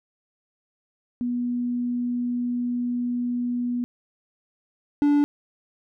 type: tone pair in turn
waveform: sine / triangle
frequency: 243.5 / 290.2 Hz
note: B3 / D4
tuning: -24 / -21 cents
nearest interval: minor third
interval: 303 cents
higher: second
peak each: -23 / -14 dBFS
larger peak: second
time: 1.21-3.84 / 5.02-5.24 s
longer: first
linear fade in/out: 0 ms
effects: none